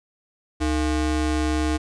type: ring-modulated tone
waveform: square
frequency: 190 Hz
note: F#3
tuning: 46 cents sharp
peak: -18 dBFS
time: 0.6-1.78 s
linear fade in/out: 20 ms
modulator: 119 Hz
effects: resampled to 22050 Hz